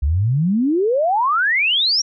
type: exponential sweep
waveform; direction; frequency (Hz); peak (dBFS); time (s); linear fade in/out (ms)
sine; up; 65.41 to 5780; -14; 0.02-2.02; 10
effects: none